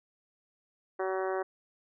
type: harmonic tone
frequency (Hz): 189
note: F#3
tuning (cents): +37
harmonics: 2 / 3 / 4 / 5 / 6 / 7 / 8 / 9 / 10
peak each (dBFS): -32 / -36 / -37 / -43 / -41 / -47 / -43 / -49 / -48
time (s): 0.99-1.43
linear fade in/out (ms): 10
effects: none

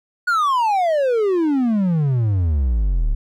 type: exponential sweep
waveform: triangle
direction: down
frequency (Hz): 1480 to 34.04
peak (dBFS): -13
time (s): 0.27-3.15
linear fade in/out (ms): 10
effects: none

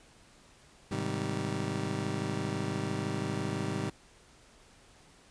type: chord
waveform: 25% pulse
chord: Ab major seventh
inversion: none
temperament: just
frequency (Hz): 103.83 / 129.78 / 155.74 / 194.67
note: Ab2 / C3 / Eb3 / G3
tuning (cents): 0 / -14 / +2 / -12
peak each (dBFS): -34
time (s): 0.91-3.9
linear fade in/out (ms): 5
effects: pink hiss -59 dBFS RMS until 5.3 s + resampled to 22050 Hz

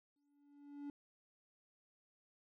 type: tone with exponential growth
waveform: triangle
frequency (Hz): 286.8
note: D4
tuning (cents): -41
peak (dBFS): -40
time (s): 0.16-0.9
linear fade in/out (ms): 2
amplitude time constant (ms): 160
effects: none

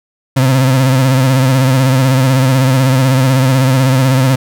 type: tone with vibrato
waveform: 35% pulse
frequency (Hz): 131.3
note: C3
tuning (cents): +6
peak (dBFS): -6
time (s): 0.36-4.36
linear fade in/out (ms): 10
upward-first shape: sine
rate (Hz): 16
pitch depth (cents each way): 62
effects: none

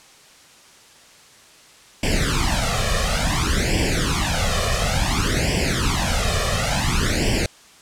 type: noise with flanger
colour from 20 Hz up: pink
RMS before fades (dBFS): -20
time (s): 2.03-7.46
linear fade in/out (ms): 2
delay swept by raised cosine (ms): 0.38 to 1.68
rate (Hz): 0.57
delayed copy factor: +1
effects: white hiss -48 dBFS RMS until 7.81 s + low-pass 8000 Hz 12 dB/octave

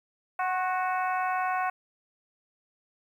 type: harmonic tone with a mistuned harmonic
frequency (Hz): 370.6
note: F#4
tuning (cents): +3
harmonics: 2 / 3 / 4 / 5 / 6 / 7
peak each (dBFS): -28 / -31 / -34 / -40 / -42 / -42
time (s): 0.39-1.7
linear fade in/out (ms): 5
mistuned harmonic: 3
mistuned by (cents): -33
effects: 10-bit

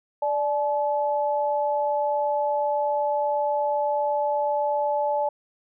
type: tone pair together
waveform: sine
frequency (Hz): 587.3 / 859.2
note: D5 / A5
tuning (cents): 0 / -41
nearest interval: perfect fifth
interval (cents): 659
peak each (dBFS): -24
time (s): 0.22-5.29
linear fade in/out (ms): 5
effects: none

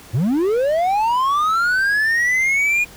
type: linear sweep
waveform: triangle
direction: up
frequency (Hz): 98.1 to 2459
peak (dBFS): -13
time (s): 0.13-2.85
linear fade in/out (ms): 20
effects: pink hiss -42 dBFS RMS until 2.96 s

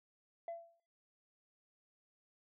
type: tone with exponential decay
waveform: sine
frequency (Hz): 675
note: E5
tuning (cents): +41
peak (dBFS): -36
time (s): 0.48-0.8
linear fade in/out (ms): 2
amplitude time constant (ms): 68
effects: noise-tail reverb RT60 0.4 s tail -21 dB re dry + tanh soft clip ceiling -38 dBFS

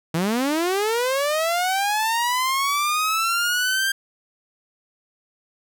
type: linear sweep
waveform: sawtooth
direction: up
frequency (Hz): 155.56 to 1598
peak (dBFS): -16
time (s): 0.14-3.92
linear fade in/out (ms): 5
effects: none

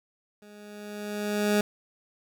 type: tone with level ramp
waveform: 20% pulse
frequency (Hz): 207.7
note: G#3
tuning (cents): 0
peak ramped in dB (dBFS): -44 to -15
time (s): 0.42-1.61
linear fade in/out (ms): 2
effects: none

